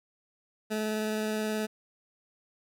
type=tone with vibrato; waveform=20% pulse; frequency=215.5 Hz; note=A3; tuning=36 cents flat; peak=-24 dBFS; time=0.7-1.67 s; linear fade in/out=20 ms; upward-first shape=sine; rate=19 Hz; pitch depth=10 cents each way; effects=none